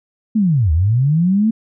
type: linear two-way sweep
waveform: sine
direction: down then up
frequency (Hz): 227.8 to 73.42 to 227.8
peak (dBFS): -11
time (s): 0.35-1.51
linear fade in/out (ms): 10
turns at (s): 0.72
effects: none